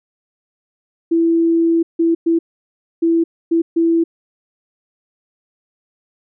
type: tone bursts at uneven times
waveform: sine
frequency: 332.3 Hz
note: E4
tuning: 14 cents sharp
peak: -11 dBFS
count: 6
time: 1.11-1.83 / 1.99-2.15 / 2.26-2.39 / 3.02-3.24 / 3.51-3.62 / 3.76-4.04 s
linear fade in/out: 10 ms
effects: none